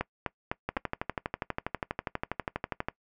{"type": "two click trains", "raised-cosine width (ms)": 0.5, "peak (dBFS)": [-14, -15], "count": [4, 28], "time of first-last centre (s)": [[0.01, 0.768], [0.69, 2.885]], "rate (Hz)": [3.96, 12.3], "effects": ["noise-tail reverb RT60 0.1 s tail -21 dB re dry"]}